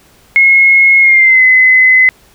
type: tone with pitch glide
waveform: sine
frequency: 2166 to 2033 Hz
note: C#7 to B6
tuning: -41 to +50 cents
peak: -3 dBFS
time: 0.36-2.09 s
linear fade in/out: 0 ms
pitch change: -109 cents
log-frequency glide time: 1-1.43 s
effects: pink hiss -46 dBFS RMS until 2.34 s